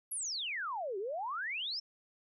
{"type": "exponential two-way sweep", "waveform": "sine", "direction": "down then up", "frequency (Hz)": [11690, 370, 5530], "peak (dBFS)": -35, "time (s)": [0.11, 1.8], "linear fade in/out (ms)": 10, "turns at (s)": 0.98, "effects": []}